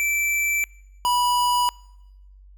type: tone pair in turn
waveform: square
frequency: 2329 / 979.2 Hz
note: D7 / B5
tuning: -15 / -15 cents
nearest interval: octave + minor third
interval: 1500 cents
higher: first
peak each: -21 / -19 dBFS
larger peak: second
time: 0-0.64 / 1.05-1.69 s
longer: neither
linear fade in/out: 0 ms
effects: noise-tail reverb RT60 1.0 s tail -25 dB re dry + added 48 Hz sine -45 dBFS peak until 2.57 s